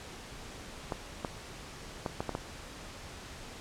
clicks, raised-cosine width 1 ms, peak -18 dBFS, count 6, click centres 0.922 / 1.248 / 2.062 / 2.205 / 2.293 / 2.351 s, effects pink hiss -46 dBFS RMS until 3.6 s + low-pass 8000 Hz 12 dB/octave

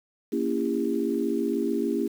sine chord, A# diminished seventh, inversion none, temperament just, 233.1 / 279.7 / 335.6 / 402.8 Hz, A#3 / C#4 / E4 / G4, 0 / +16 / +31 / +47 cents, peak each -29 dBFS, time 0.32-2.08 s, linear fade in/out 10 ms, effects 8-bit

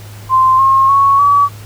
sine tone with pitch steps, 1043 / 1074.8 / 1107.6 / 1141.3 Hz, C6 / C6 / C#6 / D6, -6 / +46 / -2 / -50 cents, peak -6 dBFS, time 0.29-1.49 s, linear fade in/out 50 ms, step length 300 ms, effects added 104 Hz sine -30 dBFS peak until 1.65 s + pink hiss -38 dBFS RMS until 1.65 s

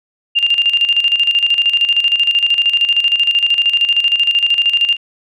sine tone with tremolo, 2800 Hz, F7, 4 cents sharp, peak -8 dBFS, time 0.35-4.97 s, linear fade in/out 20 ms, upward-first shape square, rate 13 Hz, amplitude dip 65%, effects none

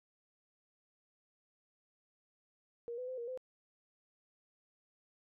sine tone with pitch steps, 471.5 / 502 / 514 / 471.6 / 512 Hz, A#4 / B4 / C5 / A#4 / C5, +20 / +28 / -31 / +20 / -38 cents, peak -39 dBFS, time 2.88-3.375 s, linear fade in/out 0 ms, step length 99 ms, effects none

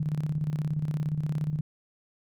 sine tone with tremolo, 151.7 Hz, D#3, 44 cents flat, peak -24 dBFS, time 0-1.61 s, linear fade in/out 5 ms, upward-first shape square, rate 17 Hz, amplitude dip 60%, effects none

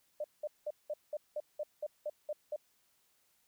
sine tone bursts, 600 Hz, D5, 37 cents sharp, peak -34 dBFS, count 11, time 0.2-2.562 s, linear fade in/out 5 ms, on 42 ms, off 190 ms, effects white hiss -73 dBFS RMS until 3.47 s

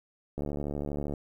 click train, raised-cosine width 2 ms, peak -21 dBFS, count 56, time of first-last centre 0.38-1.138 s, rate 72.6 Hz, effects 10-bit

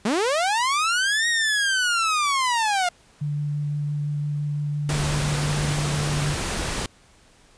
sawtooth linear two-way sweep, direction up then down, 190 to 1890 to 693 Hz, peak -16 dBFS, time 0.05-2.89 s, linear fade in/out 5 ms, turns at 1.28 s
sine tone with vibrato, 146.83 Hz, D3, in tune, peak -23 dBFS, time 3.21-6.34 s, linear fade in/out 10 ms, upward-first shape sine, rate 5.9 Hz, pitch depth 8 cents each way
pink noise, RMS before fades -27 dBFS, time 4.89-6.86 s, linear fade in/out 2 ms
effects pink hiss -55 dBFS RMS until 7.57 s + resampled to 22050 Hz

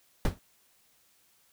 brown noise with exponential decay, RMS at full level -21 dBFS, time 0.25-0.39 s, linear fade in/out 1 ms, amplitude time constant 30 ms, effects white hiss -66 dBFS RMS until 1.52 s

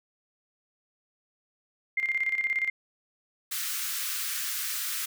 sine tone with tremolo, 2100 Hz, C7, 6 cents sharp, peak -23 dBFS, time 1.97-2.7 s, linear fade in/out 5 ms, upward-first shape square, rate 17 Hz, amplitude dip 65%
white high-pass noise, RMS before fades -32 dBFS, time 3.51-5.06 s, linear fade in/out 10 ms, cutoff 1200 Hz, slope 48 dB/octave
effects none

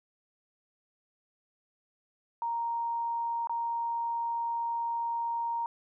sine tone with dropouts, 932.3 Hz, A#5, in tune, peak -29 dBFS, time 2.42-5.66 s, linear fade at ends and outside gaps 1 ms, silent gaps 3.472-3.495 s, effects none

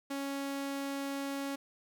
sawtooth tone, 277.2 Hz, C#4, in tune, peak -31 dBFS, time 0.1-1.56 s, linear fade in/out 10 ms, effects none

